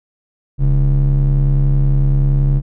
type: ring-modulated tone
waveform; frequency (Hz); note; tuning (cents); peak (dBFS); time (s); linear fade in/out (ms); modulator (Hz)
triangle; 85.8; F2; -30; -5; 0.58-2.62; 50; 50.4
effects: none